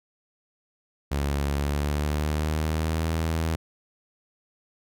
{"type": "tone with pitch glide", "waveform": "sawtooth", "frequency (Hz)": [70.9, 80.97], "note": ["C#2", "E2"], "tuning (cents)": [40, -30], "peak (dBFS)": -20, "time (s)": [1.11, 3.56], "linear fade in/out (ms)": 10, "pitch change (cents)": 230, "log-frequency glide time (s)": [1.51, 3.07], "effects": []}